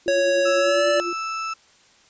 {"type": "tone with tremolo", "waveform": "sine", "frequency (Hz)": 347.4, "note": "F4", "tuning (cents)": -9, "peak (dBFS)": -24, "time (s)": [0.06, 1.13], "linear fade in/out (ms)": 2, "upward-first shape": "triangle", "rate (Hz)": 10, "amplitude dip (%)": 65}
{"type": "tone with pitch glide", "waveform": "square", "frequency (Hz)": [554.4, 582.6], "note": ["C#5", "D5"], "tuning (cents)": [0, -14], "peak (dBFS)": -18, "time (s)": [0.08, 1], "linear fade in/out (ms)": 0, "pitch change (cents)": 86, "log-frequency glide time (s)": [0.58, 0.87]}
{"type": "tone", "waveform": "35% pulse", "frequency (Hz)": 1318.5, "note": "E6", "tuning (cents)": 0, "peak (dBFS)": -24, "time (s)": [0.45, 1.54], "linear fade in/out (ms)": 10}
{"effects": ["white hiss -55 dBFS RMS until 2.09 s", "resampled to 16000 Hz"]}